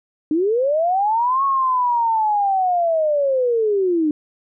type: linear two-way sweep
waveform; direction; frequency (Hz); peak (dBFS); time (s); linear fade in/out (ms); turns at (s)
sine; up then down; 293.6 to 1107 to 293.6; -15; 0.31-4.11; 2; 1.44
effects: none